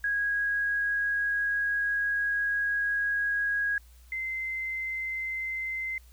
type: tone pair in turn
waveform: sine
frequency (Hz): 1649 / 2072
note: G#6 / C7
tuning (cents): -13 / -17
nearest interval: major third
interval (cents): 396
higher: second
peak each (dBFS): -25 / -30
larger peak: first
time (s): 0.04-3.78 / 4.12-5.98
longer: first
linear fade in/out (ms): 2
effects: added 60 Hz sine -51 dBFS peak until 6.12 s + white hiss -62 dBFS RMS until 6.12 s